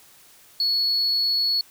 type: tone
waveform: triangle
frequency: 4384 Hz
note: C#8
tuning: 20 cents flat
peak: -17 dBFS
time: 0.6-1.61 s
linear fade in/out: 2 ms
effects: tanh soft clip ceiling -15 dBFS + white hiss -52 dBFS RMS until 1.7 s